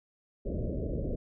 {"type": "low-pass noise", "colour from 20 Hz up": "pink", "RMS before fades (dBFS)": -33, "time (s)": [0.45, 1.16], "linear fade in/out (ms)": 10, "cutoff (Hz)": 620, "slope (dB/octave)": 96, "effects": []}